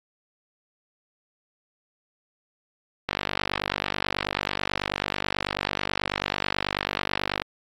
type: click train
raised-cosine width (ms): 0.3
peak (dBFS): -8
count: 214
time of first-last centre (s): 3.09-7.419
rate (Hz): 49.2
effects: AAC 48 kbps